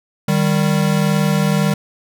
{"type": "tone pair together", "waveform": "square", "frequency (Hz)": [154.2, 196], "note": ["D#3", "G3"], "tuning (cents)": [-15, 0], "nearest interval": "major third", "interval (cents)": 415, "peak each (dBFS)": -17, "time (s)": [0.28, 1.74], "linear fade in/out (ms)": 5, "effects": []}